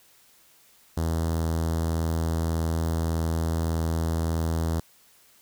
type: tone with notch filter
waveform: sawtooth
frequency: 81.7 Hz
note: E2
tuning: 15 cents flat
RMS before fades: -26 dBFS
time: 0.97-4.8 s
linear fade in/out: 5 ms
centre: 2400 Hz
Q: 0.71
effects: white hiss -58 dBFS RMS until 5.41 s